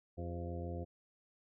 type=harmonic tone with a mistuned harmonic; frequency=86.4 Hz; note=F2; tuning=18 cents flat; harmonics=1 / 2 / 3 / 4 / 5 / 6 / 7 / 8; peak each=-41 / -47 / -50 / -48 / -52 / -48 / -59 / -51 dBFS; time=0.17-0.85 s; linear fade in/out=20 ms; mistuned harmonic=5; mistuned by=-72 cents; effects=none